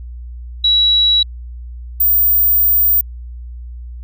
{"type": "tone pair in turn", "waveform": "sine", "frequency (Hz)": [3900, 14724], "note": ["B7", "A#9"], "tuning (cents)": [-23, -23], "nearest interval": "octave + major seventh", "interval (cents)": 2300, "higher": "second", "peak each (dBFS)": -9, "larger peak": "neither", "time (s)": [[0.64, 1.23], [2, 3.01]], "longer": "second", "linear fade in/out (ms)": 5, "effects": ["added 60 Hz sine -27 dBFS peak until 4.03 s"]}